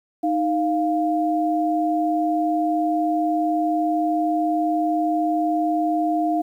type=tone pair together; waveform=sine; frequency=311.1 / 698.4 Hz; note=D#4 / F5; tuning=0 / 0 cents; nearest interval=octave + major second; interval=1400 cents; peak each=-21 dBFS; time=0.23-6.42 s; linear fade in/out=10 ms; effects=9-bit